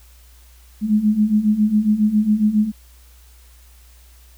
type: beating tone pair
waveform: sine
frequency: 207.7 / 215 Hz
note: G#3 / A3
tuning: 0 / -40 cents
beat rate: 7.3 Hz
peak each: -19 / -15 dBFS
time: 0.81-2.72 s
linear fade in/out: 50 ms
effects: added 60 Hz sine -45 dBFS peak until 4.37 s + white hiss -53 dBFS RMS until 4.37 s